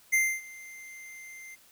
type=tone with ADSR envelope; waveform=square; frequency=2089 Hz; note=C7; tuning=3 cents flat; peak=-21 dBFS; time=0.12-1.56 s; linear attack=18 ms; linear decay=270 ms; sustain=-23 dB; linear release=22 ms; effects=white hiss -59 dBFS RMS until 1.71 s